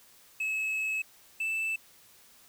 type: tone pair in turn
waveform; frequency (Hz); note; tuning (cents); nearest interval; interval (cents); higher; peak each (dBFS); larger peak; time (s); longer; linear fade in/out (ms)
triangle; 2584 / 2643; E7 / E7; -35 / +4; unison; 39; second; -27; neither; 0.4-1.02 / 1.4-1.76; first; 5
effects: white hiss -58 dBFS RMS until 2.48 s